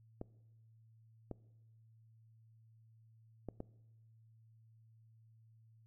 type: clicks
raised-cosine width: 2 ms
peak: -29 dBFS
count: 4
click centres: 0.214 / 1.313 / 3.487 / 3.604 s
effects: noise-tail reverb RT60 1.0 s tail -21 dB re dry + added 112 Hz sine -62 dBFS peak until 5.86 s